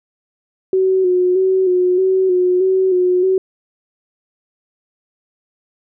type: tone with vibrato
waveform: sine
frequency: 370 Hz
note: F#4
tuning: in tune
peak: -11 dBFS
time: 0.73-3.38 s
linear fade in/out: 2 ms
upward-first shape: square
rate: 1.6 Hz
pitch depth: 35 cents each way
effects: none